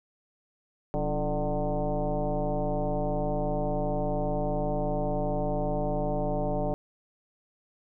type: tone with frequency modulation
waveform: sine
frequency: 284.3 Hz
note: C#4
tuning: 44 cents sharp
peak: -25 dBFS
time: 0.94-6.74 s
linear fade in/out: 0 ms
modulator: 155 Hz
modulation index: 3.1
effects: none